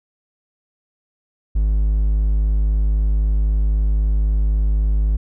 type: tone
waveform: triangle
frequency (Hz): 51.91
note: G#1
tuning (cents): 0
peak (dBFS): -12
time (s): 1.55-5.17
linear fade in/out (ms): 10
effects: none